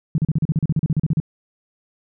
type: tone bursts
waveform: sine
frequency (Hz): 155.2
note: D#3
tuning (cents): -4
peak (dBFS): -14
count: 16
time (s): 0.15-1.201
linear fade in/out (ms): 2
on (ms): 31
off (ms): 37
effects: none